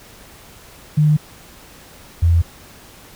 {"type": "tone pair in turn", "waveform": "sine", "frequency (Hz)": [151.3, 84.35], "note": ["D#3", "E2"], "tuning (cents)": [-48, 40], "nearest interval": "minor seventh", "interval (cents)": 1012, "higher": "first", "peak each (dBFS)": -10, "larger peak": "neither", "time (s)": [[0.97, 1.17], [2.22, 2.42]], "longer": "neither", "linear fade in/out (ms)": 10, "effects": ["pink hiss -43 dBFS RMS until 3.15 s"]}